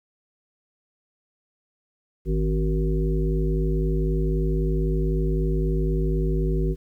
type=harmonic tone with a mistuned harmonic; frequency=51.91 Hz; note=G#1; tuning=in tune; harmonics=1 / 3 / 5 / 7 / 9; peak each=-22 / -26 / -33 / -28 / -36 dBFS; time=2.25-6.76 s; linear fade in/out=50 ms; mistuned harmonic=7; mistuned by=+57 cents; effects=10-bit